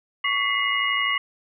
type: tone cluster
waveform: sine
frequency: 1123 / 2000 / 2112 / 2878 Hz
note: C#6 / B6 / C7 / F#7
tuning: +22 / +21 / +16 / -49 cents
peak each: -26 dBFS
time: 0.24-1.18 s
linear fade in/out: 5 ms
effects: none